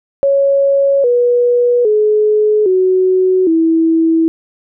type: tone with pitch steps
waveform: sine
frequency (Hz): 554.4 / 485.4 / 425 / 372.2 / 325.9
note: C#5 / B4 / G#4 / F#4 / E4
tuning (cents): 0 / -30 / +40 / +10 / -20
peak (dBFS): -8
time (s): 0.23-4.28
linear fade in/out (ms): 0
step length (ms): 810
effects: none